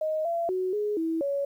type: tone with pitch steps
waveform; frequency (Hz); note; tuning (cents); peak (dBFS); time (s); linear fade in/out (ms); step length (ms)
sine; 624 / 678 / 370.9 / 417.8 / 325.5 / 561; D#5 / E5 / F#4 / G#4 / E4 / C#5; +5 / +49 / +4 / +10 / -22 / +21; -25; 0.01-1.45; 5; 240
effects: 10-bit